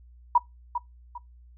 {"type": "tone with echo", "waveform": "sine", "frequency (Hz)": 961, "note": "B5", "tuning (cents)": -48, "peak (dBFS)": -14, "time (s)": [0.35, 0.38], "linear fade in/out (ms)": 5, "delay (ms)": 400, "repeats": 2, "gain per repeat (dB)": -10, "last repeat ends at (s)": 1.18, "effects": ["noise-tail reverb RT60 0.2 s tail -23 dB re dry", "added 60 Hz sine -49 dBFS peak until 1.57 s"]}